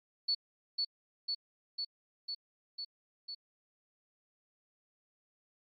sine tone with echo, 4435 Hz, C#8, in tune, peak -28 dBFS, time 0.28-0.35 s, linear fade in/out 10 ms, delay 500 ms, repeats 6, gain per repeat -2 dB, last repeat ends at 3.35 s, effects AAC 48 kbps

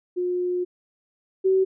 sine tone pair in turn, 358.7 / 380 Hz, F4 / F#4, +46 / +46 cents, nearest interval minor second, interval 100 cents, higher second, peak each -22 / -16 dBFS, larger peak second, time 0.16-0.65 / 1.44-1.65 s, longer first, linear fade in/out 20 ms, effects none

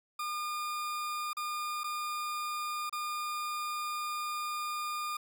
40% pulse tone with dropouts, 1212 Hz, D#6, 46 cents flat, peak -33 dBFS, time 0.19-5.17 s, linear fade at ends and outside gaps 5 ms, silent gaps 1.332-1.368 / 1.835-1.841 / 2.896-2.926 s, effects none

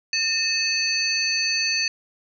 sine tone cluster, 1807 / 2584 / 4491 / 6130 Hz, A6 / E7 / C#8 / G8, +46 / -35 / +22 / -40 cents, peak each -31 / -25 / -23 / -29 dBFS, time 0.13-1.88 s, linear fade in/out 2 ms, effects none

